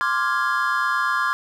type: chord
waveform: triangle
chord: D half-diminished seventh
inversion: third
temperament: equal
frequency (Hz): 1046.5 / 1174.7 / 1396.9 / 1661.2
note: C6 / D6 / F6 / Ab6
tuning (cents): 0 / 0 / 0 / 0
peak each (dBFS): -23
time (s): 0.01-1.33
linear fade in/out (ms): 0
effects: none